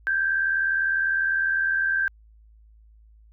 sine tone pair together, 1568 / 1647.9 Hz, G6 / G#6, 0 / -14 cents, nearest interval minor second, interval 86 cents, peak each -21 / -29 dBFS, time 0.07-2.08 s, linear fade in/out 0 ms, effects added 54 Hz sine -50 dBFS peak until 3.32 s

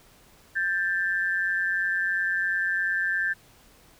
sine tone pair together, 1577.1 / 1760 Hz, G6 / A6, +10 / 0 cents, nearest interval major second, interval 190 cents, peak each -26 dBFS, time 0.55-3.34 s, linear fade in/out 20 ms, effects pink hiss -56 dBFS RMS until 3.99 s

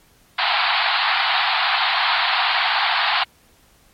pink band-pass noise, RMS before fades -19 dBFS, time 0.38-3.24 s, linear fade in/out 10 ms, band 700 to 4500 Hz, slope 96 dB/octave, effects pink hiss -55 dBFS RMS until 3.93 s + MP3 64 kbps

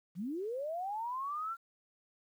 sine linear sweep, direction up, 155.56 to 1387 Hz, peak -35 dBFS, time 0.15-1.57 s, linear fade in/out 50 ms, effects 11-bit

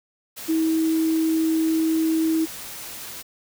sine tone in noise, 321.4 Hz, E4, 44 cents flat, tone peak -18 dBFS, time 0.48-2.46 s, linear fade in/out 20 ms, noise white, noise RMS -36 dBFS, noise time 0.36-3.23 s, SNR +15 dB, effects none

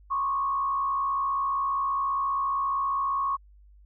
sine tone with frequency modulation, 1101 Hz, C#6, 12 cents flat, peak -24 dBFS, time 0.1-3.37 s, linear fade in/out 20 ms, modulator 65.1 Hz, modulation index 0.65, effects added 50 Hz sine -51 dBFS peak until 3.85 s

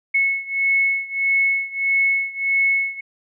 sine beating tone pair, 2195 / 2196.6 Hz, C#7 / C#7, -18 / -16 cents, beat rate 1.6 Hz, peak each -19 / -21 dBFS, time 0.14-3.01 s, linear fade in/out 10 ms, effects none

